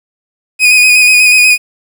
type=tone with vibrato; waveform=40% pulse; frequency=2489 Hz; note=D#7; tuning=in tune; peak=-3 dBFS; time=0.59-1.58 s; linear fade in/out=50 ms; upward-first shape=square; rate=8.2 Hz; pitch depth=21 cents each way; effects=resampled to 32000 Hz + 7-bit